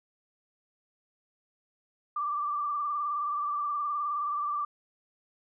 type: tone with vibrato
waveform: sine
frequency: 1174.7 Hz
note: D6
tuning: in tune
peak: -28 dBFS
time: 2.16-4.65 s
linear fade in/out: 5 ms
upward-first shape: sine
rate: 19 Hz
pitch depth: 43 cents each way
effects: none